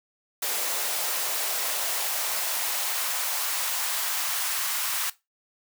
white noise with high-pass filter sweep, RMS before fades -28 dBFS, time 0.42-5.1 s, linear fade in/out 5 ms, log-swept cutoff 490 to 1100 Hz, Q 1.4, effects noise-tail reverb RT60 0.2 s tail -17 dB re dry

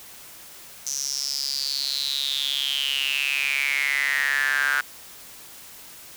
square tone with high-pass filter sweep, 69.3 Hz, C#2, in tune, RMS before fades -25 dBFS, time 0.86-4.81 s, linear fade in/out 5 ms, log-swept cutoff 6100 to 1500 Hz, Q 9.8, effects white hiss -44 dBFS RMS until 6.16 s

